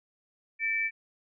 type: tone pair together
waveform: sine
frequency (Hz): 1803 / 2315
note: A6 / D7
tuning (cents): +42 / -25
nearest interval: major third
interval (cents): 433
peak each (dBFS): -33 / -27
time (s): 0.59-0.91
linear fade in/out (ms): 50
effects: none